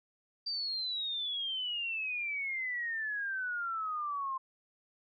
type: exponential sweep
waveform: sine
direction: down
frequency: 4699 to 1046.5 Hz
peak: -33 dBFS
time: 0.46-4.38 s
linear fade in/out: 10 ms
effects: none